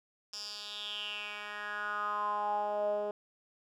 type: tone with band-pass filter sweep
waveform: 10% pulse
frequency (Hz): 207.7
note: G#3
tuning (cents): 0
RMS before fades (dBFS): -36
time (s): 0.33-3.11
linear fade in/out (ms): 2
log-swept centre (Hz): 5400 to 510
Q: 5.7
effects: none